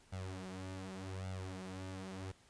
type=tone with flanger; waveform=sawtooth; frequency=94.2 Hz; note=F#2; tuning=32 cents sharp; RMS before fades=-45 dBFS; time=0.12-2.32 s; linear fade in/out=10 ms; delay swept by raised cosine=1.4 to 7.3 ms; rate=0.86 Hz; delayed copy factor=+0.9; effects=pink hiss -66 dBFS RMS until 2.49 s + resampled to 22050 Hz